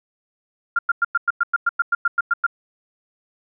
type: tone bursts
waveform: sine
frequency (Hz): 1396.9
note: F6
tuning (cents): 0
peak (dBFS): -14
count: 14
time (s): 0.76-2.466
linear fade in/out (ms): 5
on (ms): 29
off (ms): 100
effects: none

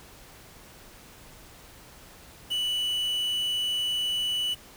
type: tone with quantisation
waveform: triangle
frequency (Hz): 2960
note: F#7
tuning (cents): 0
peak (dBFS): -24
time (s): 2.5-4.55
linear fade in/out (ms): 20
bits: 7
effects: pink hiss -50 dBFS RMS until 4.76 s

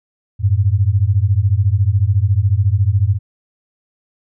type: beating tone pair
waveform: sine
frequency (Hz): 92.5 / 106.5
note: F#2 / G#2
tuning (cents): 0 / +44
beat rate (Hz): 14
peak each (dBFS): -14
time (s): 0.39-3.19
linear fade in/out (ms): 50
effects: none

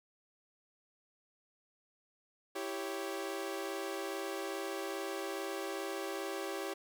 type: chord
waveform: sawtooth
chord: C# diminished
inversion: first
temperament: equal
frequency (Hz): 329.6 / 392 / 554.4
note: E4 / G4 / C#5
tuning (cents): 0 / 0 / 0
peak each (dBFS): -39 / -36 / -39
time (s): 2.55-6.74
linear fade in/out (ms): 10
effects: none

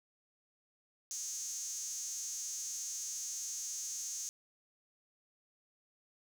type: tone with high-pass filter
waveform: sawtooth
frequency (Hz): 314.4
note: D#4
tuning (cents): +18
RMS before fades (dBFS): -41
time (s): 1.11-4.29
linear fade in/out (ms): 0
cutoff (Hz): 6400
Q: 9.1
effects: none

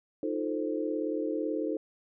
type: chord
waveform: sine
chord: F dominant seventh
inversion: third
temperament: equal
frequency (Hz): 311.1 / 349.2 / 440 / 523.3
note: Eb4 / F4 / A4 / C5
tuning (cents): 0 / 0 / 0 / 0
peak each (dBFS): -32 / -37 / -34 / -36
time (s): 0.23-1.77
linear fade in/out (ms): 2
effects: none

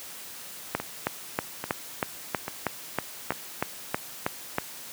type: two click trains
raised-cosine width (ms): 0.5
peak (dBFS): -9 / -16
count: 13 / 4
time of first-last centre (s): 0.75-4.584 / 0.8-3.321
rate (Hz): 3.13 / 1.19
effects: white hiss -42 dBFS RMS until 4.92 s + high-pass 100 Hz 12 dB/octave

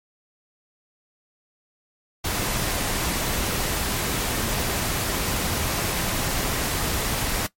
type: noise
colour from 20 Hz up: pink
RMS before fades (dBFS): -25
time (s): 2.24-7.47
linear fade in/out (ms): 10
effects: noise-tail reverb RT60 0.1 s tail -17 dB re dry + MP3 64 kbps

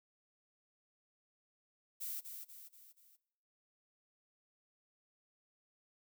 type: noise with echo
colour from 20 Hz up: violet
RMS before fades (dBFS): -42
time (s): 2-2.21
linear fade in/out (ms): 20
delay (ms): 240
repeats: 4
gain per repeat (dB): -6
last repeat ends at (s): 3.17
effects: noise-tail reverb RT60 0.8 s tail -20 dB re dry

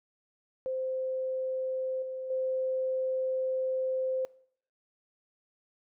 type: tone with level steps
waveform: sine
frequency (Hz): 520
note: C5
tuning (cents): -11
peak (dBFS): -30 / -35 / -28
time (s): 0.66-4.25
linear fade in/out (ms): 0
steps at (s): 2.02 / 2.3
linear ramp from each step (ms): 5
effects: noise-tail reverb RT60 0.6 s tail -22 dB re dry

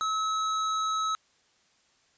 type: tone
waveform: square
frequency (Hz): 1291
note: E6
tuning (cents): -37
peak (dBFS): -27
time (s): 0.01-1.15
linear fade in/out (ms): 0
effects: white hiss -66 dBFS RMS until 2.17 s + resampled to 16000 Hz

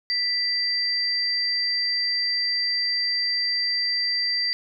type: tone pair together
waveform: sine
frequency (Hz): 1978 / 4705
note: B6 / D8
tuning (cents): +2 / +2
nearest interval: octave + minor third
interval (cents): 1500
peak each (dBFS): -29 / -22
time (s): 0.1-4.53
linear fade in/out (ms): 0
effects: none

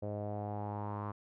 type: tone with low-pass filter sweep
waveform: sawtooth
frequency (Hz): 103.6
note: G#2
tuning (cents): -4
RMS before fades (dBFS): -39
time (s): 0.02-1.12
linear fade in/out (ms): 10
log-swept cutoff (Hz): 570 to 1100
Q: 4.7
effects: none

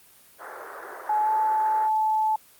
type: band-pass noise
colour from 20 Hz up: white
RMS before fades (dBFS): -39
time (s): 0.38-1.9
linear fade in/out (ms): 50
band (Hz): 360 to 1700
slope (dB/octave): 48
type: tone with pitch glide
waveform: sine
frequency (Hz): 851 to 868.9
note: G#5 to A5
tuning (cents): +42 to -22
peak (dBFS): -20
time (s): 1.09-2.36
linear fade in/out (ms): 5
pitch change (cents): +36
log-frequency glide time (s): 1.23-1.29
effects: white hiss -54 dBFS RMS until 2.59 s + Opus 32 kbps

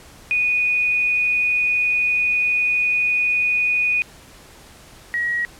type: tone pair in turn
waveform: sine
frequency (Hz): 2472 / 1905.2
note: D#7 / A#6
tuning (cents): -12 / +37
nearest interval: perfect fourth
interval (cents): 451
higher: first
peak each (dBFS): -16 / -19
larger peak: first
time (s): 0.31-4.02 / 5.14-5.45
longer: first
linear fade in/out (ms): 0
effects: pink hiss -45 dBFS RMS until 5.59 s + low-pass 12000 Hz 12 dB/octave

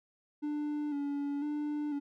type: tone with vibrato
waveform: triangle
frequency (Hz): 290.7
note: D4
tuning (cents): -18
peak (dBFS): -30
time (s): 0.42-2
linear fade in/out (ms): 20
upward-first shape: square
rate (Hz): 1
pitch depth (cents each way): 35
effects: none

